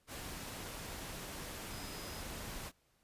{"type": "tone in noise", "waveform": "sine", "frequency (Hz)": 5040, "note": "D#8", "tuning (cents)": 21, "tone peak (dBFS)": -54, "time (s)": [1.69, 2.24], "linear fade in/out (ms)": 50, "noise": "pink", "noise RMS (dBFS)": -45, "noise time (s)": [0.07, 2.72], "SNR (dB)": -12, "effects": ["pink hiss -74 dBFS RMS until 3.03 s", "resampled to 32000 Hz"]}